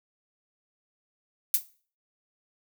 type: noise with exponential decay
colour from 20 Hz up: violet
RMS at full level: -17 dBFS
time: 1.54-1.64 s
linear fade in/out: 1 ms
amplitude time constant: 20 ms
effects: noise-tail reverb RT60 0.4 s tail -17 dB re dry